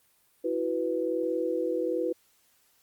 sine chord, E suspended second, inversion none, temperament just, 329.6 / 370.8 / 494.4 Hz, E4 / F#4 / B4, 0 / +4 / +2 cents, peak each -31 / -32 / -29 dBFS, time 0.44-2.13 s, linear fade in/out 10 ms, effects white hiss -66 dBFS RMS until 2.82 s + Opus 32 kbps

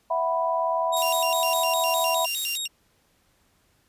sine chord, E suspended second, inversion none, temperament equal, 659.3 / 740 / 987.8 Hz, E5 / F#5 / B5, 0 / 0 / 0 cents, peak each -25 / -30 / -25 dBFS, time 0.1-2.26 s, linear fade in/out 10 ms
25% pulse tone with vibrato, 3233 Hz, G#7, 47 cents flat, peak -23 dBFS, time 0.92-2.68 s, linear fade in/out 20 ms, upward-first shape square, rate 4.9 Hz, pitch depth 260 cents each way
violet noise with tremolo, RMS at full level -29 dBFS, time 0.96-2.58 s, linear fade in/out 10 ms, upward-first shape sine, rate 2.2 Hz, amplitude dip 25%
effects pink hiss -65 dBFS RMS until 3.88 s + resampled to 32000 Hz

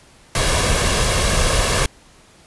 pink noise with comb filter, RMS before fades -17 dBFS, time 0.35-1.86 s, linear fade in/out 2 ms, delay 1.8 ms, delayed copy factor +0.5, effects pink hiss -49 dBFS RMS until 2.46 s + resampled to 24000 Hz

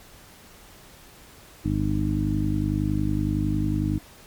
harmonic tone with a mistuned harmonic, 50.9 Hz, G#1, 34 cents flat, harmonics 1 / 2 / 3 / 4 / 5 / 6, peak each -29 / -27 / -29 / -30 / -31 / -27 dBFS, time 1.64-3.99 s, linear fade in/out 20 ms, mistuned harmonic 1, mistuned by +26 cents, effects pink hiss -49 dBFS RMS until 4.26 s + MP3 96 kbps

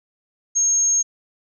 sine tone, 6500 Hz, G#8, 38 cents flat, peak -15 dBFS, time 0.55-1.03 s, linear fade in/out 20 ms, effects none

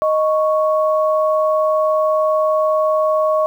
sine tone pair together, 622.2 / 1108.7 Hz, D#5 / C#6, 0 / 0 cents, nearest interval minor seventh, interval 1000 cents, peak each -14 / -19 dBFS, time 0.02-3.46 s, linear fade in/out 0 ms, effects 8-bit

